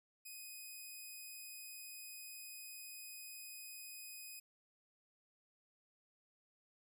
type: tone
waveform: 5% pulse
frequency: 2503 Hz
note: D#7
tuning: 10 cents sharp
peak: -40 dBFS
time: 0.25-4.4 s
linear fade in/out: 10 ms
effects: none